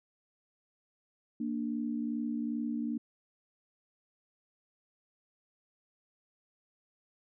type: tone pair together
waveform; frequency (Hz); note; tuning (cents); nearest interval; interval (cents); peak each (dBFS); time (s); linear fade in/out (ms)
sine; 231.9 / 294.4; A#3 / D4; -9 / +4; major third; 413; -33 / -36; 1.4-2.98; 5
effects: none